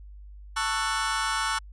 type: chord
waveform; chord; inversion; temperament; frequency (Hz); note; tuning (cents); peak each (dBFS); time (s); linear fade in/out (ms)
sawtooth; F# minor seventh; first; just; 888 / 1110 / 1332 / 1480; A5 / C#6 / E6 / F#6; +16 / +2 / +18 / 0; -27; 0.56-1.59; 10
effects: added 50 Hz sine -42 dBFS peak until 1.72 s + resampled to 22050 Hz